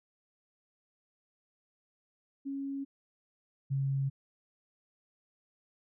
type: tone pair in turn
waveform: sine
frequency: 275.6 / 136.65 Hz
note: C#4 / C#3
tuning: -10 / -24 cents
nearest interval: octave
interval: 1214 cents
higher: first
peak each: -34 / -28 dBFS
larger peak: second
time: 2.45-2.85 / 3.7-4.1 s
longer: neither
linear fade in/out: 20 ms
effects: none

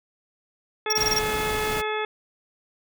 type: harmonic tone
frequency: 428.8 Hz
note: A4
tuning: 45 cents flat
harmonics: 1 / 2 / 3 / 4 / 5 / 6 / 8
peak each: -28 / -31 / -33 / -34 / -35 / -36 / -37 dBFS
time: 0.86-2.05 s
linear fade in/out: 2 ms
type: tone bursts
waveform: square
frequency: 5588 Hz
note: F8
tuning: in tune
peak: -20 dBFS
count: 6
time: 0.9-1.189 s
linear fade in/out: 5 ms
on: 29 ms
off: 23 ms
type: noise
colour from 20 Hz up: pink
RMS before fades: -31 dBFS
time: 0.96-1.82 s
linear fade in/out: 20 ms
effects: none

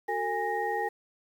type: tone cluster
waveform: sine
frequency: 370.4 / 448.6 / 819 / 1868 Hz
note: F#4 / A4 / G#5 / A#6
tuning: +2 / +34 / -24 / +3 cents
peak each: -37 / -33 / -30 / -35 dBFS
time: 0.08-0.89 s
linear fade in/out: 10 ms
effects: 9-bit

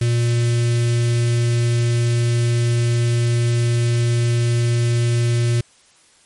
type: tone with notch filter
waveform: square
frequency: 118.7 Hz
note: A#2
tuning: 32 cents sharp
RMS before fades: -17 dBFS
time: 0.01-5.61 s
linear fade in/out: 5 ms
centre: 900 Hz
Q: 0.52
effects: white hiss -53 dBFS RMS until 6.25 s + MP3 48 kbps

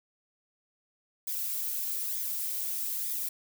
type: noise with flanger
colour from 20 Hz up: violet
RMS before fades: -33 dBFS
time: 1.27-3.29 s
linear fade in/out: 5 ms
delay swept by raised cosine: 0.69 to 3.79 ms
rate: 1.1 Hz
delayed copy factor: -0.6
effects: none

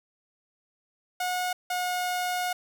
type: tone pair in turn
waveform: sawtooth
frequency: 726 / 722.8 Hz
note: F#5 / F#5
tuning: -33 / -41 cents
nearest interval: unison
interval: 8 cents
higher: first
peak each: -23 dBFS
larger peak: neither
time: 1.2-1.53 / 1.7-2.53 s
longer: second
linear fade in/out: 5 ms
effects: none

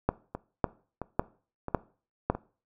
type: two click trains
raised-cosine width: 1 ms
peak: -20 / -9 dBFS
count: 4 / 5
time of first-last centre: 0.35-2.35 / 0.09-2.3 s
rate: 1.5 / 1.81 Hz
effects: noise-tail reverb RT60 0.4 s tail -20 dB re dry

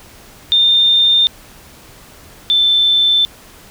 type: tone pair in turn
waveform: sine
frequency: 3616 / 3537 Hz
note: A7 / A7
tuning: +47 / +8 cents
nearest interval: unison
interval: 39 cents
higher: first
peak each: -8 / -9 dBFS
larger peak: first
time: 0.52-1.27 / 2.5-3.25 s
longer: neither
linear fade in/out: 0 ms
effects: pink hiss -41 dBFS RMS until 3.7 s

